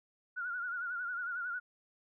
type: tone with vibrato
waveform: sine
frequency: 1436 Hz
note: F6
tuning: 48 cents sharp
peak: -35 dBFS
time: 0.36-1.6 s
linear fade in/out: 20 ms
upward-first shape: sine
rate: 11 Hz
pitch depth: 70 cents each way
effects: none